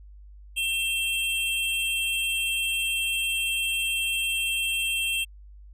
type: tone pair together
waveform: square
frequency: 2697 / 3197 Hz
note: E7 / G7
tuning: +39 / +33 cents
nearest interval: minor third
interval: 294 cents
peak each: -27 / -29 dBFS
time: 0.56-5.25 s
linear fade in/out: 20 ms
effects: added 50 Hz sine -44 dBFS peak until 5.73 s + resampled to 32000 Hz